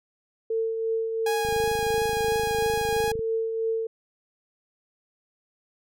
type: tone with tremolo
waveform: sine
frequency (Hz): 450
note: A4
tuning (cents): +39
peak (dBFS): -22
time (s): 0.5-3.87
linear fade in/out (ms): 5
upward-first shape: triangle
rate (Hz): 2.9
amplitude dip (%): 45
type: tone with vibrato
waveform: sawtooth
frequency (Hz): 825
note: G#5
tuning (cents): -12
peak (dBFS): -23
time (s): 1.26-3.12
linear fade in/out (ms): 5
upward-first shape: triangle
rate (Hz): 2.9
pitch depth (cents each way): 11
type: click train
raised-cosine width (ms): 5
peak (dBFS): -25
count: 47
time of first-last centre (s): 1.45-3.192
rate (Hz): 26.4
effects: none